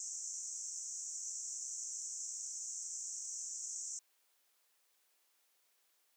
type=band-pass noise; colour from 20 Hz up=white; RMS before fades=-44 dBFS; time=0-3.99 s; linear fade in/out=2 ms; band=5800 to 7800 Hz; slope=96 dB/octave; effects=white hiss -75 dBFS RMS until 6.16 s + high-pass 400 Hz 12 dB/octave